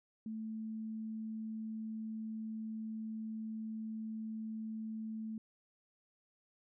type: tone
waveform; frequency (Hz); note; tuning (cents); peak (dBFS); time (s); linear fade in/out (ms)
sine; 220; A3; 0; -39; 0.26-5.38; 2
effects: none